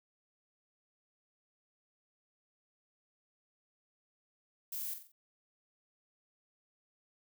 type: noise with echo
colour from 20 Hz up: violet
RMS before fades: -40 dBFS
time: 4.72-4.94 s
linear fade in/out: 5 ms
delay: 45 ms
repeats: 4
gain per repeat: -7 dB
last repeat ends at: 5.12 s
effects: none